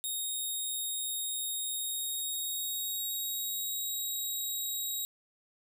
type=tone with pitch glide; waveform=5% pulse; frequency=3729 to 3816 Hz; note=A#7 to A#7; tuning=0 to +40 cents; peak=-26 dBFS; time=0.04-5.05 s; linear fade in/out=0 ms; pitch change=+40 cents; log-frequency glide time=1.73-3.96 s; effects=none